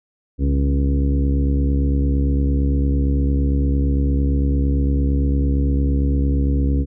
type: harmonic tone with a mistuned harmonic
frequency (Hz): 68.8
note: C#2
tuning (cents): -12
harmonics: 1 / 2 / 3 / 4 / 5 / 6 / 7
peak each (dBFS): -16 / -24 / -29 / -23 / -34 / -36 / -34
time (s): 0.38-6.86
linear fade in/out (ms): 50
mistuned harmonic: 2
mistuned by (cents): +55
effects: none